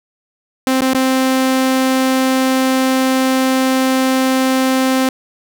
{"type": "tone with dropouts", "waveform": "sawtooth", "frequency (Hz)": 261.6, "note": "C4", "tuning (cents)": 0, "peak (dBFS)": -8, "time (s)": [0.67, 5.09], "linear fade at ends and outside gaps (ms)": 1, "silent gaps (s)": [[0.808, 0.818], [0.935, 0.947]], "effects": []}